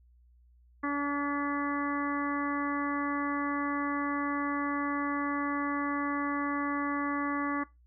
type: harmonic tone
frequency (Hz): 286.1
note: D4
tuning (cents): -45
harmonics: 1 / 2 / 3 / 4 / 5 / 6 / 7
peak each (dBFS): -31 / -42 / -42 / -33 / -43 / -38 / -41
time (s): 0.83-7.64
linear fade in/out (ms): 10
effects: noise-tail reverb RT60 0.2 s tail -20 dB re dry + added 60 Hz sine -58 dBFS peak until 7.86 s